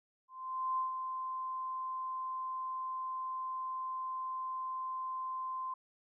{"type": "tone with ADSR envelope", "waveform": "sine", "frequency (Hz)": 1039, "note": "C6", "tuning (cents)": -12, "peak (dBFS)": -30, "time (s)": [0.28, 5.74], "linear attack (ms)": 500, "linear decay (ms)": 130, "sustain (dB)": -6, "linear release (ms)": 5, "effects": []}